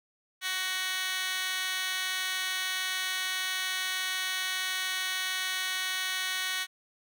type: tone with high-pass filter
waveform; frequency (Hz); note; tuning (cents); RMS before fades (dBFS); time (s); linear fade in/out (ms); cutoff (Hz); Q
15% pulse; 373.2; F#4; +15; -32; 0.41-6.67; 50; 2300; 3.3
effects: none